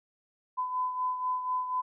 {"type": "beating tone pair", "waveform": "sine", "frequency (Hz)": [1008, 1012.1], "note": ["B5", "B5"], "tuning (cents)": [35, 42], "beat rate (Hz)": 4.1, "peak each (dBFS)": [-29, -37], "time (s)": [0.57, 1.82], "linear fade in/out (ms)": 20, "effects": []}